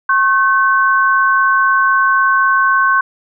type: tone pair together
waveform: sine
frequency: 1085.2 / 1529 Hz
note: C#6 / G6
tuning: -37 / -44 cents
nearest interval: tritone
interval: 593 cents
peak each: -12 dBFS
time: 0.09-3.01 s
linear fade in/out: 5 ms
effects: none